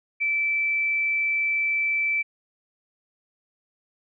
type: tone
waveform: sine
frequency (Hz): 2323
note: D7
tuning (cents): -20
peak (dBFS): -21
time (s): 0.2-2.23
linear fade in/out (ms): 20
effects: none